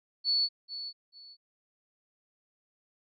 sine tone with echo, 4435 Hz, C#8, in tune, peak -24 dBFS, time 0.24-0.49 s, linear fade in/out 50 ms, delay 440 ms, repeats 2, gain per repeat -12 dB, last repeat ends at 1.37 s, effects none

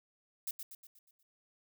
violet noise with echo, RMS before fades -37 dBFS, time 0.47-0.51 s, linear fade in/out 5 ms, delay 120 ms, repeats 6, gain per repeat -6 dB, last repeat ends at 1.23 s, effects none

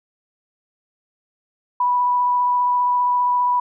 sine tone with vibrato, 984 Hz, B5, 7 cents flat, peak -15 dBFS, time 1.8-3.6 s, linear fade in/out 5 ms, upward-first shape sine, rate 15 Hz, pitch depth 9 cents each way, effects none

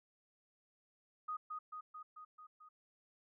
sine tone with echo, 1244.5 Hz, D#6, in tune, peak -38 dBFS, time 1.28-1.37 s, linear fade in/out 10 ms, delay 220 ms, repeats 6, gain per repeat -3 dB, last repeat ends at 2.69 s, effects none

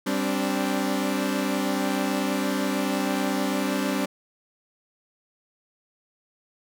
sawtooth chord, G suspended fourth, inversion none, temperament equal with one note detuned, 196 / 261.6 / 290.8 Hz, G3 / C4 / D4, 0 / 0 / -17 cents, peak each -24 dBFS, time 0.06-4.06 s, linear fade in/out 10 ms, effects none

